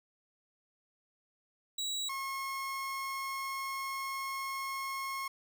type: tone pair in turn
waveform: 30% pulse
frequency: 3886 / 1082.9 Hz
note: B7 / C#6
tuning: -29 / -41 cents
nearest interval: octave + minor seventh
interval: 2212 cents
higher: first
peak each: -31 / -33 dBFS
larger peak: first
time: 1.78-2.09 / 2.09-5.28 s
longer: second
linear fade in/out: 5 ms
effects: none